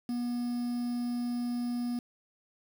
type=tone with quantisation; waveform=triangle; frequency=241.9 Hz; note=B3; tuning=36 cents flat; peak=-28 dBFS; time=0.09-1.99 s; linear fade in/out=2 ms; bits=8; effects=none